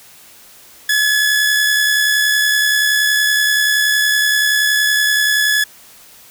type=tone with amplitude modulation; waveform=sawtooth; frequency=1705 Hz; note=G#6; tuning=45 cents sharp; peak=-7 dBFS; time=0.89-5.64 s; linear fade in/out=5 ms; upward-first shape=sine; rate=70.6 Hz; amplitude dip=35%; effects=white hiss -43 dBFS RMS until 6.3 s